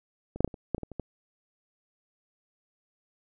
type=clicks; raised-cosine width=2 ms; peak=-25 / -13 / -6 / -28 / -28 / -13 / -23 / -22 / -28 / -19 dBFS; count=10; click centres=0.36 / 0.406 / 0.446 / 0.477 / 0.542 / 0.747 / 0.781 / 0.833 / 0.917 / 0.997 s; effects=none